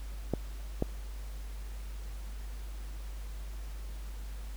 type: clicks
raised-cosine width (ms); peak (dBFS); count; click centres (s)
2; -15; 2; 0.337 / 0.824
effects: added 50 Hz sine -38 dBFS peak until 4.56 s + pink hiss -54 dBFS RMS until 4.56 s